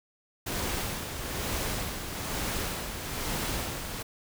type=noise with tremolo; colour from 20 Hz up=pink; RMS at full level=-31 dBFS; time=0.46-4.03 s; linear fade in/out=10 ms; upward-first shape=sine; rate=1.1 Hz; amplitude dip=50%; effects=none